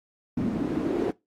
pink noise with band-pass filter sweep, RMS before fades -27 dBFS, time 0.37-1.11 s, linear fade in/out 5 ms, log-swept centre 220 to 390 Hz, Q 4.3, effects noise-tail reverb RT60 0.2 s tail -20 dB re dry + AAC 48 kbps

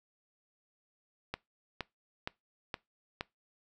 click train, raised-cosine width 0.3 ms, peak -19 dBFS, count 5, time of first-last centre 1.34-3.209 s, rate 2.14 Hz, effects noise-tail reverb RT60 0.2 s tail -22 dB re dry

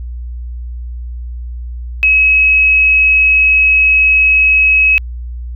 sine tone, 2561 Hz, D#7, 49 cents sharp, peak -6 dBFS, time 2.03-4.98 s, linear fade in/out 0 ms, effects added 60 Hz sine -21 dBFS peak until 5.55 s

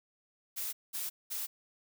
blue noise bursts, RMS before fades -37 dBFS, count 3, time 0.56-1.47 s, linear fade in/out 20 ms, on 170 ms, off 200 ms, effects none

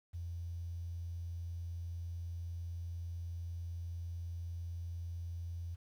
sine tone, 85.5 Hz, F2, 36 cents flat, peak -39 dBFS, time 0.13-5.76 s, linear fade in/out 20 ms, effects 11-bit

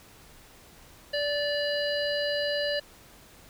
harmonic tone with a mistuned harmonic, 582 Hz, D5, 16 cents flat, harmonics 1 / 3 / 5 / 7 / 8, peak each -28 / -33 / -35 / -36 / -37 dBFS, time 1.13-2.8 s, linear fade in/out 10 ms, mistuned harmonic 8, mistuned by +48 cents, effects pink hiss -53 dBFS RMS until 3.49 s

